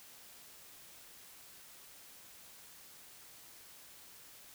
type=silence; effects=white hiss -56 dBFS RMS until 4.54 s